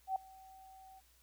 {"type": "tone with ADSR envelope", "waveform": "sine", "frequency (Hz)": 764, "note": "G5", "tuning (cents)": -45, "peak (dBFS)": -30, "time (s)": [0.07, 1.01], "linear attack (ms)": 88, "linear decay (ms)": 4, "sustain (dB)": -24, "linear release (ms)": 29, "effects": ["added 60 Hz sine -69 dBFS peak until 1.22 s", "white hiss -69 dBFS RMS until 1.22 s"]}